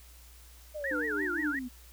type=exponential sweep; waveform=sine; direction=down; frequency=622.3 to 241.9 Hz; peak=-35 dBFS; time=0.74-1.69 s; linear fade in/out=20 ms
type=tone with vibrato; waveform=sine; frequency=1633 Hz; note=G#6; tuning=30 cents flat; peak=-31 dBFS; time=0.84-1.59 s; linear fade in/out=2 ms; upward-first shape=sine; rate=5.7 Hz; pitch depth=290 cents each way
type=tone with tremolo; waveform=triangle; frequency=300 Hz; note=D4; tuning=37 cents sharp; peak=-31 dBFS; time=0.91-1.55 s; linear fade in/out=2 ms; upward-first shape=sine; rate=4.2 Hz; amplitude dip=55%
effects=added 60 Hz sine -52 dBFS peak until 1.92 s + white hiss -57 dBFS RMS until 1.92 s